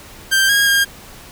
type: tone with pitch steps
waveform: sawtooth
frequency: 1574 / 1634 / 1614 Hz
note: G6 / G#6 / G#6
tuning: +7 / -29 / -50 cents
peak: -8 dBFS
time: 0.31-0.85 s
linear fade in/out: 20 ms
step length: 180 ms
effects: pink hiss -39 dBFS RMS until 1.31 s